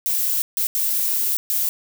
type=noise bursts at uneven times; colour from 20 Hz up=violet; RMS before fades=-21 dBFS; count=4; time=0.06-0.42 / 0.57-0.67 / 0.75-1.37 / 1.5-1.69 s; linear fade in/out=0 ms; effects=none